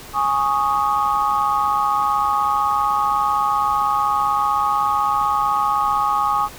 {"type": "chord", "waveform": "sine", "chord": "Ab suspended fourth", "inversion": "none", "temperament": "equal", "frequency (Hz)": [830.6, 1108.7, 1244.5], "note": ["Ab5", "Db6", "Eb6"], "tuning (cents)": [0, 0, 0], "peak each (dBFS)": -20, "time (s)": [0.13, 6.49], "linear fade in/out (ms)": 50, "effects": ["tanh soft clip ceiling -6 dBFS", "pink hiss -38 dBFS RMS until 6.58 s"]}